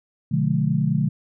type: chord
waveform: sine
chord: B diminished seventh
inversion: none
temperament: just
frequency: 123.47 / 148.16 / 177.8 / 213.4 Hz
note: B2 / D3 / F3 / Ab3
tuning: 0 / +16 / +31 / +47 cents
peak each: -26 / -21 / -24 / -25 dBFS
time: 0.31-1.09 s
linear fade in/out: 10 ms
effects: none